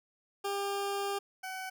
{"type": "tone pair in turn", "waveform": "20% pulse", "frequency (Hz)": [399.6, 754.3], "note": ["G4", "F#5"], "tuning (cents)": [33, 33], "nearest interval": "major seventh", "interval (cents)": 1100, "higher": "second", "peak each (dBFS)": [-27, -33], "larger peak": "first", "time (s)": [[0.44, 1.19], [1.43, 1.7]], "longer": "first", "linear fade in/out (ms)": 10, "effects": []}